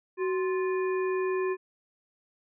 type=harmonic tone with a mistuned harmonic; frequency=349.2 Hz; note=F4; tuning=in tune; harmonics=1 / 3 / 5 / 7; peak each=-26 / -36 / -40 / -43 dBFS; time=0.17-1.57 s; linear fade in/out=50 ms; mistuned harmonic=1; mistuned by=+120 cents; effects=none